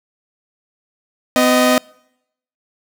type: tone pair together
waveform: sawtooth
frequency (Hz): 253 / 622.3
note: B3 / D#5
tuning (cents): +42 / 0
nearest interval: octave + major third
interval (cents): 1558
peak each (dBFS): -10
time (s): 1.36-1.78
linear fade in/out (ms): 0
effects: noise-tail reverb RT60 0.8 s tail -26 dB re dry